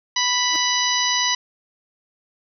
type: harmonic tone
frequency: 987.8 Hz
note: B5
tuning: in tune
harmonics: 1 / 2 / 3 / 4 / 5 / 6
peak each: -25 / -25 / -25 / -25 / -25 / -25 dBFS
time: 0.16-1.35 s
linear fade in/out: 5 ms
type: tone with exponential growth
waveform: 35% pulse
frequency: 316.1 Hz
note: D#4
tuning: 27 cents sharp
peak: -27 dBFS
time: 0.48-0.56 s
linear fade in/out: 0 ms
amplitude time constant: 17 ms
effects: none